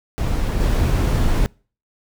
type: noise with level steps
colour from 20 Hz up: brown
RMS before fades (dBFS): -20 / -17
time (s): 0.18-1.46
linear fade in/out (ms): 0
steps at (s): 0.59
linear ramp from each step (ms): 20
effects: noise-tail reverb RT60 0.4 s tail -26 dB re dry